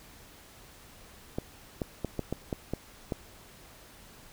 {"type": "clicks", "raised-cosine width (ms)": 2, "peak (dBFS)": -17, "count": 8, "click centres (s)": [1.385, 1.818, 2.047, 2.193, 2.326, 2.528, 2.736, 3.122], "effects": ["pink hiss -53 dBFS RMS until 4.32 s"]}